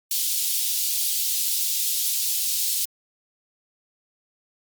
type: high-pass noise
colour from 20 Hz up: white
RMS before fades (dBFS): -24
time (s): 0.11-2.85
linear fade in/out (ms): 2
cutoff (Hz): 3300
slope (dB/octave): 24
effects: Opus 32 kbps